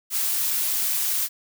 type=noise; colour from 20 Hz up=blue; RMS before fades=-24 dBFS; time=0.1-1.29 s; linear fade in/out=50 ms; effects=none